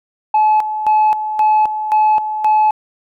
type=tone with tremolo; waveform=sine; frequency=858 Hz; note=A5; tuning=44 cents flat; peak=-7 dBFS; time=0.34-2.71 s; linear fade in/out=5 ms; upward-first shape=square; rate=1.9 Hz; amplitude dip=70%; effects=tanh soft clip ceiling -7 dBFS